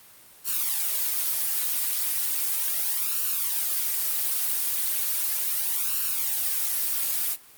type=noise with flanger; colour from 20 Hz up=blue; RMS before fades=-26 dBFS; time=0.44-7.37 s; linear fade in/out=50 ms; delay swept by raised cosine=0.7 to 4.2 ms; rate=0.36 Hz; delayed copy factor=+0.9; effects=white hiss -51 dBFS RMS until 7.57 s + Opus 32 kbps